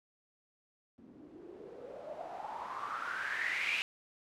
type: noise with low-pass filter sweep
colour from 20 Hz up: blue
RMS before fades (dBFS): -40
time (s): 0.98-3.82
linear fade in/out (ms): 0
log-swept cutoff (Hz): 240 to 2600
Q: 7.4
effects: none